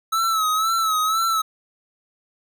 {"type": "tone with vibrato", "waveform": "square", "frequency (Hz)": 1300, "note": "E6", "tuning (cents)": -24, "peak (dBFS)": -19, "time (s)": [0.12, 1.42], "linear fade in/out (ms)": 10, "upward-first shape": "sine", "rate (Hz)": 2, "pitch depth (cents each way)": 62, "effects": []}